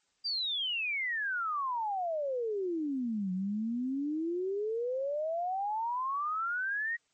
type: exponential two-way sweep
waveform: sine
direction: down then up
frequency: 4800 to 181.1 to 1903 Hz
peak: -30 dBFS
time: 0.24-6.97 s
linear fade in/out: 20 ms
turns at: 3.32 s
effects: white hiss -74 dBFS RMS until 7.13 s + MP3 32 kbps